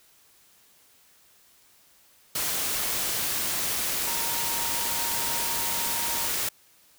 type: tone in noise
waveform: sine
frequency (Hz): 932.3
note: A#5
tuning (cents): 0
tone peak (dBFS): -36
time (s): 4.07-6.27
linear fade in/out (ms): 5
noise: white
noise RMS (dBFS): -28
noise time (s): 2.35-6.49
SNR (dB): -11
effects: white hiss -59 dBFS RMS until 6.98 s